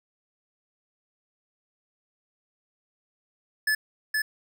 square tone with echo, 1728 Hz, A6, 32 cents flat, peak -22 dBFS, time 3.67-3.75 s, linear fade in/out 5 ms, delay 470 ms, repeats 1, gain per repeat -2 dB, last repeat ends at 4.22 s, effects none

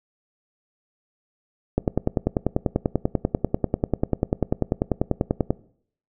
click train, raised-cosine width 2 ms, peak -6 dBFS, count 39, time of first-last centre 1.78-5.505 s, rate 10.2 Hz, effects noise-tail reverb RT60 0.6 s tail -21 dB re dry

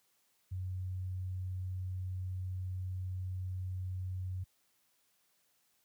sine tone, 92.5 Hz, F#2, in tune, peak -35 dBFS, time 0.51-4.44 s, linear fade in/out 10 ms, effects white hiss -74 dBFS RMS until 5.84 s + high-pass 60 Hz 12 dB/octave

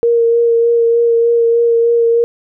sine tone with vibrato, 466.2 Hz, A#4, in tune, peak -8 dBFS, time 0.03-2.24 s, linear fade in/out 0 ms, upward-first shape sine, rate 3.3 Hz, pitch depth 15 cents each way, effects none

